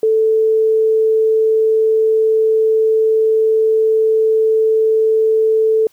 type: tone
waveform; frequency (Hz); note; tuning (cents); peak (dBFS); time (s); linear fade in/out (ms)
sine; 440.3; A4; +1; -10; 0.03-5.87; 2
effects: white hiss -55 dBFS RMS until 5.92 s